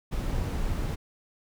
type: noise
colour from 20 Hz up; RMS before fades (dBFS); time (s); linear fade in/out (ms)
brown; -29; 0.11-0.96; 20
effects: none